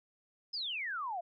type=exponential sweep; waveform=sine; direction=down; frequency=5210 to 659.3 Hz; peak=-35 dBFS; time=0.53-1.21 s; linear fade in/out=10 ms; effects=none